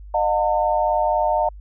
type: tone cluster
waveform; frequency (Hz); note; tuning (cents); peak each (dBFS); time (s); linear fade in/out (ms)
sine; 611 / 715 / 903; D#5 / F5 / A5; -32 / +41 / +45; -21; 0.14-1.49; 5
effects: added 50 Hz sine -36 dBFS peak until 1.6 s